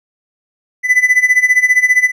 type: tone with tremolo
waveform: triangle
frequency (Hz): 2000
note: B6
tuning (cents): +21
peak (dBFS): -3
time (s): 0.83-2.12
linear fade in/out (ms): 50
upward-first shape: sine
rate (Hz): 15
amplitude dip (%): 85
effects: none